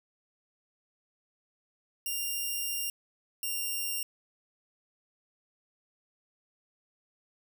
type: tone pair in turn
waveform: 5% pulse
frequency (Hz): 2794 / 2783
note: F7 / F7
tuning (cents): 0 / -7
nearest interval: unison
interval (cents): 7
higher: first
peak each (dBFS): -22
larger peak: neither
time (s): 2.06-2.9 / 3.43-4.03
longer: first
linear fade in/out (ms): 2
effects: none